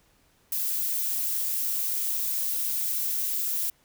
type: noise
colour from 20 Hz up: violet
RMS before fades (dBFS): -28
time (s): 0.52-3.7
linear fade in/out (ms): 2
effects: pink hiss -64 dBFS RMS until 3.84 s